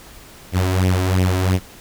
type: tone with flanger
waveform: sawtooth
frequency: 92.5 Hz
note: F#2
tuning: in tune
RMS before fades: -17 dBFS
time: 0.52-1.6 s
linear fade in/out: 50 ms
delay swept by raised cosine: 0.34 to 3.14 ms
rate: 2.9 Hz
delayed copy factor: +0.7
effects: pink hiss -42 dBFS RMS until 1.8 s